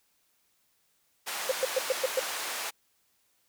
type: band-pass noise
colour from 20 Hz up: pink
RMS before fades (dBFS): -35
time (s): 1.26-2.71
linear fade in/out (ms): 20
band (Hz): 790 to 15000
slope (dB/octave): 12
type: tone bursts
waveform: sine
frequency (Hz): 523.3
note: C5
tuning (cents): 0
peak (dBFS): -22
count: 6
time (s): 1.49-2.196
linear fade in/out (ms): 5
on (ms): 26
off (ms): 110
effects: white hiss -71 dBFS RMS until 3.48 s